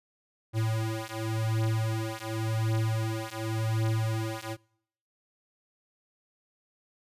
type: beating tone pair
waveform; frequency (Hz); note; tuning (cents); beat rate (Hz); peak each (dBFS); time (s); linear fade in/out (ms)
square; 110.7 / 111.6; A2 / A2; +11 / +25; 0.9; -31; 0.53-4.57; 50
effects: noise-tail reverb RT60 0.7 s tail -26 dB re dry + resampled to 32000 Hz